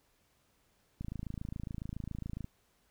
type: click train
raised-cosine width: 5 ms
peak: -27 dBFS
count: 40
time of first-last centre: 1.01-2.444 s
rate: 27.2 Hz
effects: pink hiss -72 dBFS RMS until 2.9 s